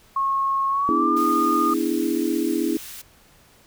sine tone with pitch glide, 1089 to 1222.4 Hz, C#6 to D#6, -31 to -31 cents, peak -19 dBFS, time 0.16-1.74 s, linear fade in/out 5 ms, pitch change +200 cents, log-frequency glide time 0.69-1.21 s
sine chord, E dominant seventh, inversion second, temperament equal, 246.9 / 293.7 / 329.6 / 415.3 Hz, B3 / D4 / E4 / G#4, 0 / 0 / 0 / 0 cents, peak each -27 / -25 / -23 / -29 dBFS, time 0.89-2.77 s, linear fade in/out 0 ms
white high-pass noise, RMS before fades -38 dBFS, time 1.16-3.02 s, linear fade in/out 10 ms, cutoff 1500 Hz, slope 12 dB/octave
effects pink hiss -54 dBFS RMS until 3.66 s

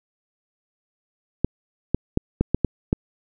clicks, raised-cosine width 3 ms, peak -5 dBFS, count 7, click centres 1.446 / 1.946 / 2.174 / 2.41 / 2.546 / 2.647 / 2.929 s, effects none

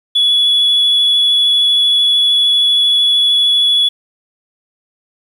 sine tone with vibrato, 3400 Hz, G#7, 40 cents sharp, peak -7 dBFS, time 0.15-3.89 s, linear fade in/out 10 ms, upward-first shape square, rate 13 Hz, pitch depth 9 cents each way, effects tanh soft clip ceiling -6 dBFS + 7-bit

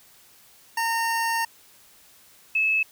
25% pulse / sine tone pair in turn, 916 / 2599 Hz, A#5 / E7, -31 / -25 cents, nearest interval octave + tritone, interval 1806 cents, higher second, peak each -19 dBFS, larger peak neither, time 0.77-1.45 / 2.55-2.83 s, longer first, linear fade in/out 5 ms, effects white hiss -54 dBFS RMS until 2.91 s

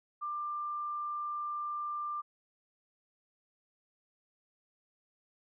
sine tone, 1189 Hz, D6, 21 cents sharp, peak -34 dBFS, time 0.21-2.22 s, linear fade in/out 20 ms, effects none

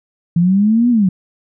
sine linear two-way sweep, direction up then down, 165.4 to 247.5 to 176.2 Hz, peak -9 dBFS, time 0.36-1.09 s, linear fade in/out 5 ms, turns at 0.9 s, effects none

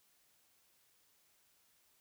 silence, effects white hiss -72 dBFS RMS until 2 s

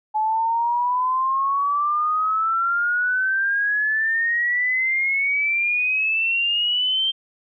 sine exponential sweep, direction up, 855 to 3161 Hz, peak -18 dBFS, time 0.14-7.12 s, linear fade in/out 20 ms, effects none

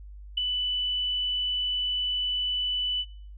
sine tone with ADSR envelope, 2984 Hz, F#7, 14 cents sharp, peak -19 dBFS, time 0.37-3.05 s, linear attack 10 ms, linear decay 3 ms, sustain -7 dB, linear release 48 ms, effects noise-tail reverb RT60 0.5 s tail -20 dB re dry + added 50 Hz sine -41 dBFS peak until 3.37 s

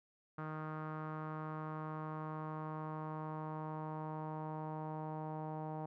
sawtooth tone with low-pass filter sweep, 155.56 Hz, D#3, in tune, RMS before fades -43 dBFS, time 0.38-5.86 s, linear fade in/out 5 ms, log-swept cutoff 1300 to 840 Hz, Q 3.6, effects none

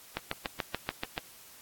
click train, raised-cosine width 0.3 ms, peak -14 dBFS, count 8, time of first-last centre 0.17-1.179 s, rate 6.94 Hz, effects white hiss -53 dBFS RMS until 1.61 s + AAC 64 kbps

